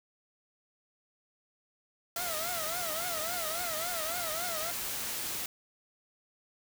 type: tone with vibrato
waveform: 25% pulse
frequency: 667 Hz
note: E5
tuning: 20 cents sharp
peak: -33 dBFS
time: 2.16-4.71 s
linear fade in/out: 5 ms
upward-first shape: triangle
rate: 3.6 Hz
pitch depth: 160 cents each way
type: noise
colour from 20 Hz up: white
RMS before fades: -36 dBFS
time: 2.16-5.46 s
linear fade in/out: 2 ms
effects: none